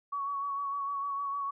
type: tone with vibrato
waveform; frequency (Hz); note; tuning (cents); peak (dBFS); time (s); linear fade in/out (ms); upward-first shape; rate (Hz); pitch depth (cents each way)
sine; 1122; C#6; +21; -31; 0.12-1.51; 10; sine; 6.6; 27
effects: none